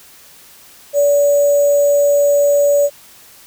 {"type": "tone with sample-and-hold", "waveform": "sine", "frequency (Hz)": 574, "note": "D5", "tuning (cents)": -40, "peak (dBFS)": -9, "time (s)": [0.93, 2.9], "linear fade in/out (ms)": 50, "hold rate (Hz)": 7350, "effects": ["white hiss -43 dBFS RMS until 3.46 s"]}